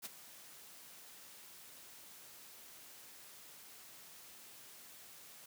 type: noise with ADSR envelope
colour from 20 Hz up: white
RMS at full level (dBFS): -43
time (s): 0.02-5.46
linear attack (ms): 34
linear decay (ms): 22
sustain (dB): -13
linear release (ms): 6
effects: high-pass 100 Hz 12 dB/octave